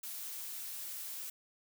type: noise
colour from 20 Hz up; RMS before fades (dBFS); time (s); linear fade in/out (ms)
blue; -43; 0.03-1.3; 5
effects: none